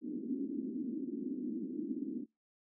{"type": "band-pass noise", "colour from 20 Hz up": "white", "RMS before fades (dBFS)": -39, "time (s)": [0.01, 2.26], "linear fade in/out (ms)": 50, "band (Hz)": [230, 310], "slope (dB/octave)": 48, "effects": ["noise-tail reverb RT60 0.2 s tail -24 dB re dry"]}